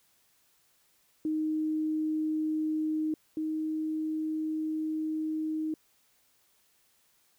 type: tone pair in turn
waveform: sine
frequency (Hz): 311.1 / 312.9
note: D#4 / D#4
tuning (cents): 0 / +10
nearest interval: unison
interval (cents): 10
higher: second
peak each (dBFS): -27 / -29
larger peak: first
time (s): 1.25-3.14 / 3.37-5.74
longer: second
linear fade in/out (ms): 2
effects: white hiss -68 dBFS RMS until 7.38 s